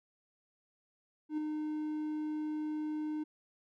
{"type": "tone with ADSR envelope", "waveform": "triangle", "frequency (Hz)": 305.6, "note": "D#4", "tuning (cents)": -31, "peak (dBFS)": -28, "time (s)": [1.29, 3.24], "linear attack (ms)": 88, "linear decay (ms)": 5, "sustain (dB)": -4, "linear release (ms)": 13, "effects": []}